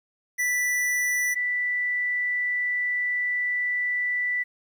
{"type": "tone pair in turn", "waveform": ["square", "sine"], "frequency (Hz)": [1974, 1974], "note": ["B6", "B6"], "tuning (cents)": [-1, -1], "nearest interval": "unison", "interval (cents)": 0, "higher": "neither", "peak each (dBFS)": -23, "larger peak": "neither", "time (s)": [[0.38, 1.35], [1.35, 4.44]], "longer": "second", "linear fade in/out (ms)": 20, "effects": ["10-bit"]}